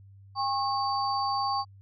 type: tone cluster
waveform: sine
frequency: 805 / 1091 / 4612 Hz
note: G5 / C#6 / D8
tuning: +46 / -28 / -32 cents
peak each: -29 / -29 / -34 dBFS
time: 0.35-1.65 s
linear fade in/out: 50 ms
effects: added 98 Hz sine -49 dBFS peak until 1.81 s